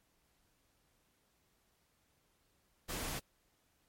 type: noise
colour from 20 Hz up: pink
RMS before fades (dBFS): -40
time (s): 2.88-3.2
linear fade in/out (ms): 20
effects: pink hiss -75 dBFS RMS until 3.88 s + MP3 64 kbps